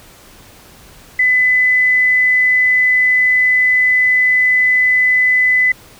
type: tone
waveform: sine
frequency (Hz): 2007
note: B6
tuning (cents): +27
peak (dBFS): -9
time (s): 1.19-5.72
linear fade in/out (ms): 5
effects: pink hiss -42 dBFS RMS until 5.99 s